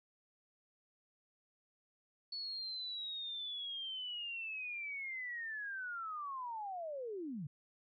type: linear sweep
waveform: sine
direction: down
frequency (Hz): 4435 to 130.81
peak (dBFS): -40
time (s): 2.32-7.47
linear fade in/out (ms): 5
effects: none